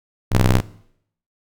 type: ring-modulated tone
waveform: sawtooth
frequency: 63.6 Hz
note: C2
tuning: 48 cents flat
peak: -6 dBFS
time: 0.31-0.61 s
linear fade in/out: 20 ms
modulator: 42 Hz
effects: noise-tail reverb RT60 0.7 s tail -20 dB re dry